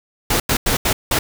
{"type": "noise bursts at uneven times", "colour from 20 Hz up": "pink", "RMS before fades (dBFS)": -17, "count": 5, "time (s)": [[0.3, 0.4], [0.49, 0.57], [0.66, 0.77], [0.85, 0.93], [1.11, 1.19]], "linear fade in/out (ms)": 5, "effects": []}